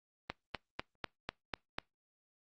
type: click train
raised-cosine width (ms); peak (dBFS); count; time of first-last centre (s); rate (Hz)
0.3; -19; 7; 0.3-1.785; 4.04
effects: noise-tail reverb RT60 0.2 s tail -26 dB re dry + Opus 24 kbps